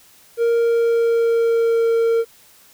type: tone with pitch glide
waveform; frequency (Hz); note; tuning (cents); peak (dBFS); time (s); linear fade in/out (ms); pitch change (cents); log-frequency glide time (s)
triangle; 466.2 to 459; A#4 to A#4; 0 to -27; -12; 0.37-2.25; 50; -27; 0.51-1.91
effects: white hiss -50 dBFS RMS until 2.73 s